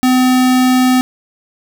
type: tone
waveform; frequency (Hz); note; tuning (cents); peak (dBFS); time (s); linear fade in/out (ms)
square; 254.7; C4; -46; -9; 0.03-1.01; 0
effects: none